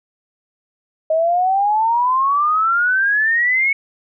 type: exponential sweep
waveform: sine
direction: up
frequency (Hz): 626 to 2223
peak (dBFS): -13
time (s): 1.1-3.73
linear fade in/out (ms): 5
effects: none